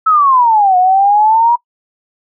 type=exponential two-way sweep; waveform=sine; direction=down then up; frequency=1318.5 to 722 to 962 Hz; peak=-6 dBFS; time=0.06-1.56 s; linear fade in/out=10 ms; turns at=0.77 s; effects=noise-tail reverb RT60 0.1 s tail -23 dB re dry